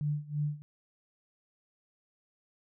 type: tone with tremolo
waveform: sine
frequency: 148.1 Hz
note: D3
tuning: 15 cents sharp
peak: -27 dBFS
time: 0.01-0.62 s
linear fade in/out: 0 ms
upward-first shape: sine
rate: 3 Hz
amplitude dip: 90%
effects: none